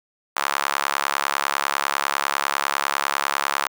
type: tone with high-pass filter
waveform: sawtooth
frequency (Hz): 70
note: C#2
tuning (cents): +18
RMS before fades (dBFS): -24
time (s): 0.36-3.68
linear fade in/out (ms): 5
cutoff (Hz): 1100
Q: 2
effects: none